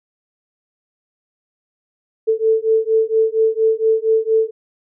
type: beating tone pair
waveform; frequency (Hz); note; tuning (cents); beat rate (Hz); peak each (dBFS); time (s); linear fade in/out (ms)
sine; 441.3 / 445.6; A4 / A4; +5 / +22; 4.3; -16; 2.27-4.51; 20
effects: none